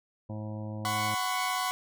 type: harmonic tone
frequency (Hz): 107.1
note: A2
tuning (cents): -46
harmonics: 1 / 2 / 3 / 5 / 6 / 7 / 8 / 9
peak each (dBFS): -36 / -40 / -45 / -45 / -50 / -53 / -55 / -53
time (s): 0.29-1.15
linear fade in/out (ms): 10
type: chord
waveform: sawtooth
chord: F# suspended fourth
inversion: none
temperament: equal with one note detuned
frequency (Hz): 740 / 1007.4 / 1108.7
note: F#5 / B5 / C#6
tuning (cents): 0 / +34 / 0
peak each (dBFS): -29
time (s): 0.85-1.71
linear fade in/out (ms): 0
effects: none